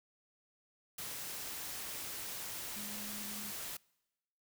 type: tone in noise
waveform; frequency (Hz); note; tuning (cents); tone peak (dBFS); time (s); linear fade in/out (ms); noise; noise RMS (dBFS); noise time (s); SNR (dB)
sine; 208.4; G#3; +6; -48; 2.76-3.51; 5; white; -43; 0.98-3.77; -8
effects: noise-tail reverb RT60 1.0 s tail -26 dB re dry